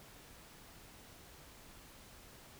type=silence; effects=pink hiss -57 dBFS RMS until 2.59 s